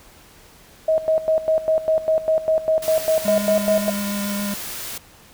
sine tone with tremolo, 635 Hz, D#5, 35 cents sharp, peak -14 dBFS, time 0.88-3.9 s, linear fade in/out 5 ms, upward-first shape square, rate 5 Hz, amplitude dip 80%
white noise, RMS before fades -31 dBFS, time 2.82-4.98 s, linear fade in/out 5 ms
square tone with vibrato, 203 Hz, G#3, 39 cents flat, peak -24 dBFS, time 3.25-4.54 s, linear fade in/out 2 ms, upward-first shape sine, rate 7 Hz, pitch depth 11 cents each way
effects pink hiss -48 dBFS RMS until 5.33 s

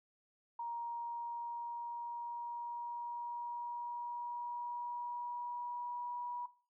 sine tone with pitch glide, 940 to 969.2 Hz, A#5 to B5, +14 to -33 cents, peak -38 dBFS, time 0.59-6.46 s, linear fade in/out 5 ms, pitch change +53 cents, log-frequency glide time 0.71-6.25 s, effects noise-tail reverb RT60 0.4 s tail -17 dB re dry

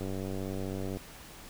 click train, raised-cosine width 2 ms, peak -24 dBFS, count 93, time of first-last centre 0.01-0.97 s, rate 95.8 Hz, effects pink hiss -49 dBFS RMS until 1.49 s

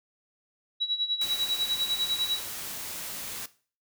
sine tone with tremolo, 3900 Hz, B7, 23 cents flat, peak -23 dBFS, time 0.8-2.4 s, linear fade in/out 20 ms, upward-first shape sine, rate 10 Hz, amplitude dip 80%
white noise, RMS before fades -37 dBFS, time 1.21-3.46 s, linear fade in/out 5 ms
effects noise-tail reverb RT60 0.4 s tail -17 dB re dry

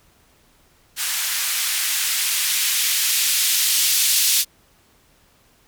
violet noise with band-pass filter sweep, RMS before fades -20 dBFS, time 0.96-4.45 s, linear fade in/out 50 ms, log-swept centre 1500 to 3400 Hz, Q 0.92, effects pink hiss -57 dBFS RMS until 5.67 s

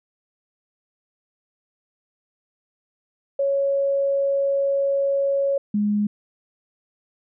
sine tone pair in turn, 554.4 / 207.7 Hz, C#5 / G#3, 0 / 0 cents, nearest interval octave + perfect fourth, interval 1700 cents, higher first, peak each -18 dBFS, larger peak neither, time 3.39-5.58 / 5.74-6.07 s, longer first, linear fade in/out 5 ms, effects none

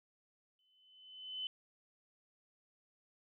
sine tone with exponential growth, 3030 Hz, F#7, 40 cents sharp, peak -36 dBFS, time 0.59-1.47 s, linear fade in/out 1 ms, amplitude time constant 190 ms, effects none

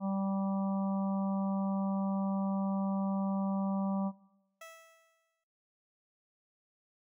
harmonic tone, 194.7 Hz, G3, 12 cents flat, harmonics 1 / 3 / 4 / 5 / 6, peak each -31 / -41 / -43 / -45 / -47 dBFS, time 0-4.12 s, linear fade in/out 50 ms
15% pulse tone with exponential decay, 655 Hz, E5, 11 cents flat, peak -39 dBFS, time 4.61-5.44 s, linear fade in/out 5 ms, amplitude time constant 180 ms
effects noise-tail reverb RT60 1.0 s tail -20 dB re dry

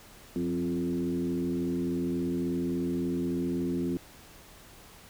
sine tone with frequency modulation, 261.6 Hz, C4, in tune, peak -27 dBFS, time 0.36-3.97 s, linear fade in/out 0 ms, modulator 83.5 Hz, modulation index 1.2, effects pink hiss -52 dBFS RMS until 5.09 s

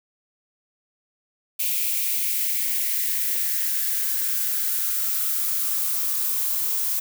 violet noise with high-pass filter sweep, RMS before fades -24 dBFS, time 1.59-7 s, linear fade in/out 10 ms, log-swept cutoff 2500 to 940 Hz, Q 3.9, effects none

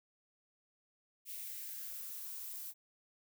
violet noise with high-pass filter sweep, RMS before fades -45 dBFS, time 1.25-2.74 s, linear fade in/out 50 ms, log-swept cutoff 2400 to 690 Hz, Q 2.5, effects none

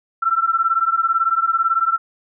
sine beating tone pair, 1335 / 1353 Hz, E6 / E6, +22 / +45 cents, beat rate 18 Hz, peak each -18 / -18 dBFS, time 0.22-1.98 s, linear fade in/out 10 ms, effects none

